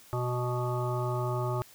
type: harmonic tone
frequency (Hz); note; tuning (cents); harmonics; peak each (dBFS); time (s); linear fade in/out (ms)
123.47; B2; 0; 1 / 3 / 5 / 7 / 9 / 10; -30 / -35 / -37 / -38 / -40 / -40; 0.13-1.62; 0
effects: white hiss -55 dBFS RMS until 1.74 s